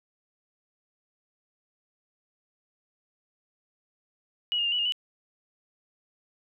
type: tone with pitch steps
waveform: sine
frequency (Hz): 2913 / 2835 / 2797 / 2946 / 2833 / 2964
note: F#7 / F7 / F7 / F#7 / F7 / F#7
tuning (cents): -28 / +25 / +2 / -8 / +24 / +2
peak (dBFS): -24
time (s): 4.52-4.922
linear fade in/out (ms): 0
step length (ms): 67
effects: none